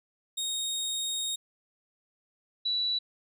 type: tone pair in turn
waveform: 25% pulse / sine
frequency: 3729 / 3941 Hz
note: A#7 / B7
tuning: 0 / -4 cents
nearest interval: minor second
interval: 96 cents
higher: second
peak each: -26 / -26 dBFS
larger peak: neither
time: 0.37-1.36 / 2.65-2.99 s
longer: first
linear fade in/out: 10 ms
effects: none